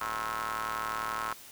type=ring-modulated tone; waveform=sawtooth; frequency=111.4 Hz; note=A2; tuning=22 cents sharp; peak=-25 dBFS; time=0.01-1.33 s; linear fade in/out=0 ms; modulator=1190 Hz; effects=white hiss -50 dBFS RMS until 1.51 s